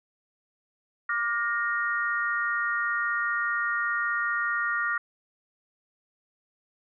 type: tone cluster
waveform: sine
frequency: 1178 / 1423 / 1859 Hz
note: D6 / F6 / A#6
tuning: +5 / +32 / -5 cents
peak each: -31 / -28 / -29 dBFS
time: 1.09-4.98 s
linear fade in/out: 5 ms
effects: none